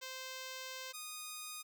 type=tone pair in turn; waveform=5% pulse; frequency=520 / 1236.8 Hz; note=C5 / D#6; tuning=-11 / -11 cents; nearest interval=octave + minor third; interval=1500 cents; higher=second; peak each=-32 / -32 dBFS; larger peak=neither; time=0.01-0.93 / 0.93-1.63 s; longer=first; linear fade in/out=20 ms; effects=none